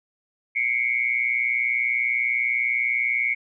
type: tone with amplitude modulation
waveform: sine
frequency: 2200 Hz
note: C#7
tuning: 14 cents flat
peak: -16 dBFS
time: 0.55-3.35 s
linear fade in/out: 20 ms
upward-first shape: sine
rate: 120 Hz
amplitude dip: 95%
effects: none